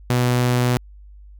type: tone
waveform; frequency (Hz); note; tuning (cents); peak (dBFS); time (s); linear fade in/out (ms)
sawtooth; 123.47; B2; 0; -12; 0.1-0.77; 0
effects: added 50 Hz sine -40 dBFS peak until 1.39 s